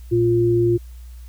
sine tone pair together, 116.53 / 349.2 Hz, A#2 / F4, 0 / 0 cents, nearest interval octave + perfect fifth, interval 1900 cents, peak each -20 / -15 dBFS, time 0.11-0.78 s, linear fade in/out 20 ms, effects added 60 Hz sine -35 dBFS peak until 1.28 s + white hiss -55 dBFS RMS until 1.28 s

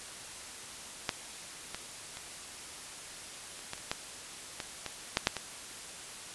clicks, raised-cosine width 0.2 ms, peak -11 / -19 / -24 / -28 / -19 / -30 / -13 / -18 / -18 / -8 / -6 / -17 dBFS, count 12, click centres 1.092 / 1.746 / 2.171 / 3.592 / 3.734 / 3.779 / 3.915 / 4.602 / 4.863 / 5.171 / 5.271 / 5.367 s, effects white hiss -45 dBFS RMS until 6.34 s + resampled to 24000 Hz

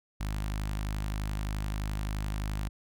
sawtooth tone with notch filter, 51.6 Hz, G#1, 10 cents flat, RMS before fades -33 dBFS, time 0.2-2.69 s, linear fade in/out 10 ms, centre 440 Hz, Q 0.91, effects none

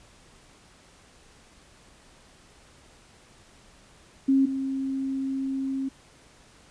sine tone pair in turn, 270 / 268.5 Hz, C#4 / C4, -45 / +45 cents, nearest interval unison, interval 10 cents, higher first, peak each -17 / -26 dBFS, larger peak first, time 4.28-4.46 / 4.46-5.89 s, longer second, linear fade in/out 10 ms, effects pink hiss -55 dBFS RMS until 6.7 s + resampled to 22050 Hz

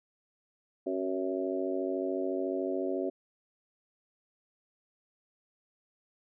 harmonic tone with a mistuned harmonic, 93.9 Hz, F#2, 26 cents sharp, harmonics 3 / 4 / 5 / 6 / 7, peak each -35 / -33 / -41 / -37 / -38 dBFS, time 0.86-3.1 s, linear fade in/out 10 ms, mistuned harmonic 3, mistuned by -49 cents, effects none

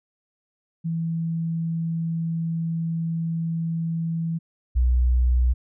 sine tone pair in turn, 164.81 / 61.73 Hz, E3 / B1, 0 / 0 cents, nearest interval octave + perfect fourth, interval 1700 cents, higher first, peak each -23 / -16 dBFS, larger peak second, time 0.84-4.39 / 4.75-5.54 s, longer first, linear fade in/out 20 ms, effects none

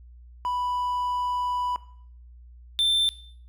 triangle tone pair in turn, 987.8 / 3558 Hz, B5 / A7, 0 / +19 cents, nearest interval octave + minor seventh, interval 2219 cents, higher second, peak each -23 / -18 dBFS, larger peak second, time 0.45-1.76 / 2.79-3.09 s, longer first, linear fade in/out 0 ms, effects noise-tail reverb RT60 0.6 s tail -17 dB re dry + added 60 Hz sine -45 dBFS peak until 3.48 s

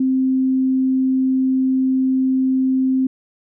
sine tone, 261.6 Hz, C4, in tune, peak -14 dBFS, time 0-3.07 s, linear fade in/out 5 ms, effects none

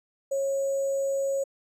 sine tone with sample-and-hold, 548 Hz, C#5, 20 cents flat, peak -24 dBFS, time 0.31-1.44 s, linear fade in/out 10 ms, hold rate 7350 Hz, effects low-pass 12000 Hz 12 dB/octave

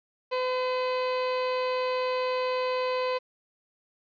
30% pulse tone, 508 Hz, B4, 49 cents sharp, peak -23 dBFS, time 0.31-3.19 s, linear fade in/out 20 ms, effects resampled to 11025 Hz + 9-bit

